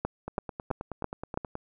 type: two click trains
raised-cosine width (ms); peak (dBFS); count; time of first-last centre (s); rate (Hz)
1; -21 / -14; 13 / 5; 0.28-1.554 / 0.05-1.375; 9.42 / 3.02
effects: none